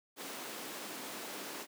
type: high-pass noise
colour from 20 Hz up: pink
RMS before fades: -44 dBFS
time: 0.16-1.67 s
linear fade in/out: 50 ms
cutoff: 220 Hz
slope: 24 dB/octave
effects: none